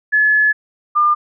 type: tone pair in turn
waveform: sine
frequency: 1712 / 1202.3 Hz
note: A6 / D6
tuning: -48 / +40 cents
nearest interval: tritone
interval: 612 cents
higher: first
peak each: -10 dBFS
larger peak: neither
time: 0.12-0.53 / 0.95-1.15 s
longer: first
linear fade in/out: 20 ms
effects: none